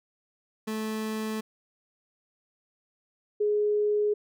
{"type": "tone pair in turn", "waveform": ["30% pulse", "sine"], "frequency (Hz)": [217.9, 417.9], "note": ["A3", "G#4"], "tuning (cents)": [-17, 11], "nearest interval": "major seventh", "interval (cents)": 1128, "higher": "second", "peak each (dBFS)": [-27, -22], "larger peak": "second", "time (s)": [[0.67, 1.41], [3.4, 4.14]], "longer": "neither", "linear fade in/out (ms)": 10, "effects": []}